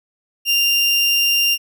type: tone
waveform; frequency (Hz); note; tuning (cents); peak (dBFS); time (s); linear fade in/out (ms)
30% pulse; 2789; F7; -3; -11; 0.45-1.58; 50
effects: none